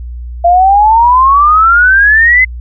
sine exponential sweep, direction up, 680 to 2067 Hz, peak -3 dBFS, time 0.44-2.45 s, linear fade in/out 10 ms, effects added 60 Hz sine -20 dBFS peak until 2.6 s

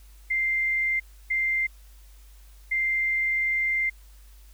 sine tone bursts at uneven times, 2093 Hz, C7, in tune, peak -22 dBFS, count 3, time 0.3-1 / 1.3-1.67 / 2.71-3.9 s, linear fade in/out 10 ms, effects added 50 Hz sine -47 dBFS peak until 4.53 s + white hiss -59 dBFS RMS until 4.53 s

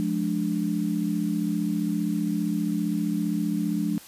sine chord, D diminished, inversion first, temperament just, 176.2 / 211.4 / 293.7 Hz, F3 / Ab3 / D4, +16 / +31 / 0 cents, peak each -28 / -27 / -28 dBFS, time 0-3.98 s, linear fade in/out 0 ms, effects white hiss -47 dBFS RMS until 4.07 s + resampled to 32000 Hz

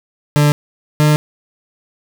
40% pulse tone pair in turn, 147.4 / 150.67 Hz, D3 / D3, +7 / +45 cents, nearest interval unison, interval 38 cents, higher second, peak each -8 dBFS, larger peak neither, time 0.36-0.52 / 1-1.16 s, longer neither, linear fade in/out 0 ms, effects none

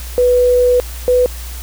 sine tone pair in turn, 493.9 / 497.3 Hz, B4 / B4, 0 / +12 cents, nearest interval unison, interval 12 cents, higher second, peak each -8 dBFS, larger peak neither, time 0.18-0.8 / 1.08-1.26 s, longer first, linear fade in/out 0 ms, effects added 60 Hz sine -25 dBFS peak until 1.62 s + white hiss -33 dBFS RMS until 1.62 s

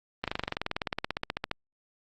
slowing click train, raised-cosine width 0.3 ms, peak -13 dBFS, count 25, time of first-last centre 0.24-1.514 s, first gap 37 ms, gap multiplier 1.03, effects Opus 32 kbps

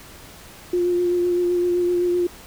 sine tone with vibrato, 353.3 Hz, F4, 20 cents sharp, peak -17 dBFS, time 0.73-2.27 s, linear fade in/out 5 ms, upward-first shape sine, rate 7.8 Hz, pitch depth 17 cents each way, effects pink hiss -43 dBFS RMS until 2.46 s

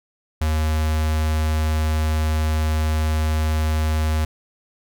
square tone with notch filter, 77.78 Hz, D#2, in tune, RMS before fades -20 dBFS, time 0.41-4.25 s, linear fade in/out 5 ms, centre 320 Hz, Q 1.3, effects none

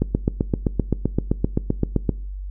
click train, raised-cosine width 3 ms, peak -5 dBFS, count 17, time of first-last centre 0.02-2.093 s, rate 7.72 Hz, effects noise-tail reverb RT60 0.5 s tail -22 dB re dry + added 48 Hz sine -28 dBFS peak until 2.5 s

